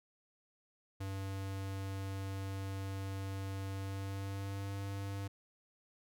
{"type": "tone with pitch glide", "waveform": "square", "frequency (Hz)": [97.1, 98.91], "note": ["G2", "G2"], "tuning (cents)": [-16, 16], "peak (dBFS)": -39, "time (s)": [1, 5.28], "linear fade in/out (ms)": 10, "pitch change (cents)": 32, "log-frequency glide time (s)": [3.75, 4.7], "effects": []}